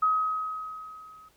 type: tone with level ramp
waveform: sine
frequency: 1268 Hz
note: D#6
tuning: 32 cents sharp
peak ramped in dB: -19 to -49 dBFS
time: 0.02-1.29 s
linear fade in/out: 10 ms
effects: pink hiss -64 dBFS RMS until 1.36 s